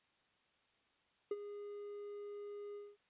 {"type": "tone with ADSR envelope", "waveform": "triangle", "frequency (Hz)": 410.5, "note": "G#4", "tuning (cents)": -20, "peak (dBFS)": -31, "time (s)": [1.31, 2.97], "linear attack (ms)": 4, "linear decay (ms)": 36, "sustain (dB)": -12, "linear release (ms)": 220, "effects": ["white hiss -75 dBFS RMS until 3.09 s", "resampled to 8000 Hz"]}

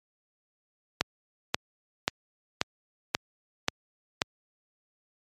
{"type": "click train", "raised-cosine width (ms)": 0.2, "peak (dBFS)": -5, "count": 7, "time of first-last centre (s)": [1.01, 4.219], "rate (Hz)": 1.87, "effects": ["high-pass 80 Hz 12 dB/octave", "MP3 64 kbps"]}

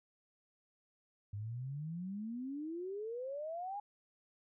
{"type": "exponential sweep", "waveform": "sine", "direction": "up", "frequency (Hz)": [99.1, 835], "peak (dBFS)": -39, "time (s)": [1.33, 3.8], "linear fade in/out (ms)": 5, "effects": []}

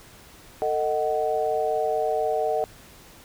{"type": "chord", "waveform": "sine", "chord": "D# diminished", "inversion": "second", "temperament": "just", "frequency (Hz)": [448, 622.3, 746.7], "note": ["A4", "D#5", "F#5"], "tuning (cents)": [31, 0, 16], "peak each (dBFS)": -26, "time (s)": [0.62, 2.64], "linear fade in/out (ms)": 0, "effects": ["pink hiss -49 dBFS RMS until 3.24 s"]}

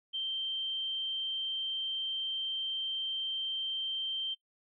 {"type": "tone", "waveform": "sine", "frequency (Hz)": 3136, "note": "G7", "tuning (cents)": 0, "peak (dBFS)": -32, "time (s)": [0.13, 4.35], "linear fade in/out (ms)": 20, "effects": ["noise-tail reverb RT60 0.1 s tail -22 dB re dry"]}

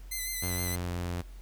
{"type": "tone with vibrato", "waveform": "5% pulse", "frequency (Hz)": 2040, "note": "C7", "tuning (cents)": -44, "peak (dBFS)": -23, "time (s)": [0.11, 0.76], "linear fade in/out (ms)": 10, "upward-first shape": "sine", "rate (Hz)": 6.4, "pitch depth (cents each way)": 36}
{"type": "tone with pitch glide", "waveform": "sawtooth", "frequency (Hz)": [89.3, 87.66], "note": ["F2", "F2"], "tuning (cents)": [39, 7], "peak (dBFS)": -28, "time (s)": [0.42, 1.22], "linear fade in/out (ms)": 10, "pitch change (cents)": -32, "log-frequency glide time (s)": [0.67, 0.95]}
{"effects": ["added 45 Hz sine -43 dBFS peak until 1.41 s", "pink hiss -60 dBFS RMS until 1.41 s"]}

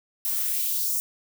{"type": "noise with high-pass filter sweep", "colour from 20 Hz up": "violet", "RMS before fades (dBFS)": -26, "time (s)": [0.25, 1], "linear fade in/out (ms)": 0, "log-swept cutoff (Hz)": [840, 7200], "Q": 1.7, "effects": []}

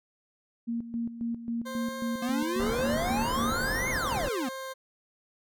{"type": "tone with tremolo", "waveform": "sine", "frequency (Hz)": 233.1, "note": "A#3", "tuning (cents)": 0, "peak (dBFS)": -28, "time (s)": [0.67, 3.66], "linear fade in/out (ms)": 20, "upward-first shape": "square", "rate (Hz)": 3.7, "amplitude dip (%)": 70}
{"type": "tone with vibrato", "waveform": "20% pulse", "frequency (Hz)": 523.3, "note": "C5", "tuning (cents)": 0, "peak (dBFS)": -31, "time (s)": [1.65, 4.74], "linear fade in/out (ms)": 20, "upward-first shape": "triangle", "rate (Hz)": 0.78, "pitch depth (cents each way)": 24}
{"type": "exponential two-way sweep", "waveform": "square", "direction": "up then down", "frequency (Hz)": [233.1, 2197, 233.1], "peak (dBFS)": -30, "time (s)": [2.22, 4.49], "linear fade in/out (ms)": 5, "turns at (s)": 3.9}
{"type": "low-pass noise", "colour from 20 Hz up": "pink", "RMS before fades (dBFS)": -34, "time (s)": [2.59, 4.29], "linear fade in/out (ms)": 10, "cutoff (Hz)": 1800, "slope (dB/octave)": 48}
{"effects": []}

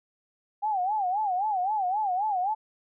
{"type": "tone with vibrato", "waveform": "sine", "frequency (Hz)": 790, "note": "G5", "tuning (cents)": 13, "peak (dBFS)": -24, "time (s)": [0.62, 2.55], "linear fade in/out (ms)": 20, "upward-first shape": "sine", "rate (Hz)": 3.8, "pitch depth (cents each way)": 170, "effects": []}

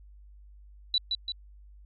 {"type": "tone with echo", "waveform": "sine", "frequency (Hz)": 3951, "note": "B7", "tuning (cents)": 0, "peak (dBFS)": -22, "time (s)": [0.94, 0.98], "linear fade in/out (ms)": 2, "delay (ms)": 170, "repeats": 2, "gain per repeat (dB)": -4, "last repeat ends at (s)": 1.32, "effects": ["added 50 Hz sine -49 dBFS peak until 1.85 s"]}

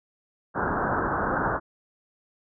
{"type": "low-pass noise", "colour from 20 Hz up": "white", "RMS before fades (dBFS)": -26, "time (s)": [0.54, 1.6], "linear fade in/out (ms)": 50, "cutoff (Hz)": 1600, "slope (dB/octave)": 96, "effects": []}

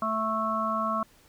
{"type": "harmonic tone", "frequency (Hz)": 220, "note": "A3", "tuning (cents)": 0, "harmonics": [1, 3, 5, 6], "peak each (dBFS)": [-33, -33, -28, -32], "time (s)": [0.02, 1.03], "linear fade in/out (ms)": 2, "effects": ["pink hiss -59 dBFS RMS until 1.28 s"]}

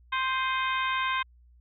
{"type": "harmonic tone with a mistuned harmonic", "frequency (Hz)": 523.3, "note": "C5", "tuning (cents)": 0, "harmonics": [2, 3, 4, 5, 6, 7], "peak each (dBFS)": [-28, -32, -34, -36, -38, -39], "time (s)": [0.12, 1.23], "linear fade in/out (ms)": 10, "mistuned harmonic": 5, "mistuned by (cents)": -66, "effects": ["added 60 Hz sine -54 dBFS peak until 1.6 s"]}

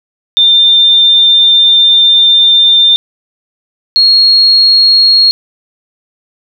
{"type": "tone pair in turn", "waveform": "sine", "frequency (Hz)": [3596, 4291], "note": ["A7", "C8"], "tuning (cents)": [37, 43], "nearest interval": "minor third", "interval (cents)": 306, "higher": "second", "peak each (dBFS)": -3, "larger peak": "neither", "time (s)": [[0.37, 2.96], [3.96, 5.31]], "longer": "first", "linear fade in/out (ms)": 0, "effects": []}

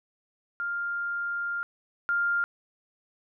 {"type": "tone pair in turn", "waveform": "sine", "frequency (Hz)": [1400, 1400], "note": ["F6", "F6"], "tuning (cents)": [4, 4], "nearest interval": "unison", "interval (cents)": 0, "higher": "neither", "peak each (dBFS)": [-28, -23], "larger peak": "second", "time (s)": [[0.6, 1.63], [2.09, 2.44]], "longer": "first", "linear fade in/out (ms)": 0, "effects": []}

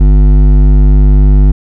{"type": "tone with hard clipping", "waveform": "sine", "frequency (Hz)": 49.8, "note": "G1", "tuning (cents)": 28, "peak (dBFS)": -4, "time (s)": [0, 1.52], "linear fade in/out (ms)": 10, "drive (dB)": 11, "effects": []}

